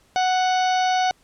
harmonic tone, 740 Hz, F#5, in tune, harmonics 1 / 2 / 3 / 4 / 5 / 6 / 7 / 8, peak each -18 / -29 / -32 / -33 / -35 / -35 / -41 / -36 dBFS, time 0.16-1.11 s, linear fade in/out 0 ms, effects pink hiss -59 dBFS RMS until 1.23 s + low-pass 11000 Hz 12 dB/octave

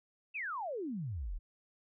sine exponential sweep, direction down, 2739 to 33.3 Hz, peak -36 dBFS, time 0.34-1.39 s, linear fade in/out 20 ms, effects none

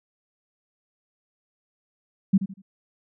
sine tone with echo, 193 Hz, G3, 27 cents flat, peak -13 dBFS, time 2.33-2.38 s, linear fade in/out 10 ms, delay 80 ms, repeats 3, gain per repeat -11 dB, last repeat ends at 2.62 s, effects none

